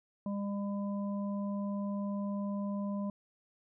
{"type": "harmonic tone", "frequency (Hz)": 201.3, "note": "G3", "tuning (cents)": 46, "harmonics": [1, 3, 5], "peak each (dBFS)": [-33, -43, -47], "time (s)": [0.26, 3.1], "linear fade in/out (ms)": 2, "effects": []}